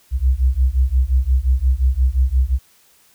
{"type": "beating tone pair", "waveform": "sine", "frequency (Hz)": [61.7, 67.4], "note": ["B1", "C#2"], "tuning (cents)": [-1, -48], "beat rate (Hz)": 5.7, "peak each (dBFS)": -16, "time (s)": [0.11, 2.59], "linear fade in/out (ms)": 50, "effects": ["white hiss -54 dBFS RMS until 3.14 s"]}